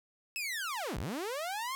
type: linear two-way sweep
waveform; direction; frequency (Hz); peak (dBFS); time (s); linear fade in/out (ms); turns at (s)
sawtooth; down then up; 2647 to 34.65 to 1094; -31; 0.36-1.75; 0; 0.98
effects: none